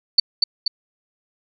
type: tone with echo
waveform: sine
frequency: 4500 Hz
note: C#8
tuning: 25 cents sharp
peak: -8 dBFS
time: 0.18-0.2 s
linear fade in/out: 5 ms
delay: 240 ms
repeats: 2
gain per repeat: -4 dB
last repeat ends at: 0.68 s
effects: none